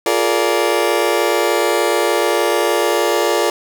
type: chord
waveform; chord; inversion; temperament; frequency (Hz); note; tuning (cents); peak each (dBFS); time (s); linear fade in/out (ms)
30% pulse; Bb dominant seventh; second; just; 349.6 / 419.5 / 466.2 / 582.7; F4 / Ab4 / Bb4 / D5; +2 / +17 / 0 / -14; -17; 0.06-3.5; 2
effects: none